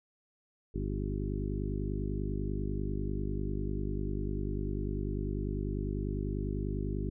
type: harmonic tone with a mistuned harmonic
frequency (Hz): 50.1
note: G1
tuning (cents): +38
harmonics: 1 / 2 / 3 / 4 / 5 / 6 / 7 / 8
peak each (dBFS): -35 / -38 / -40 / -41 / -42 / -43 / -43 / -44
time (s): 0.74-7.1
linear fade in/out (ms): 10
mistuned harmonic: 7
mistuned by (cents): +33
effects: none